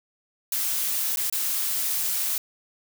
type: noise with dropouts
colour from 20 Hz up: blue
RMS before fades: -26 dBFS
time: 0.52-2.38 s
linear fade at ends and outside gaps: 2 ms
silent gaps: 1.16-1.171 / 1.299-1.325 s
effects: none